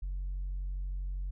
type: tone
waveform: sine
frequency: 46.25 Hz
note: F#1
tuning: in tune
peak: -31 dBFS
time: 0.02-1.31 s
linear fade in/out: 10 ms
effects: tanh soft clip ceiling -31 dBFS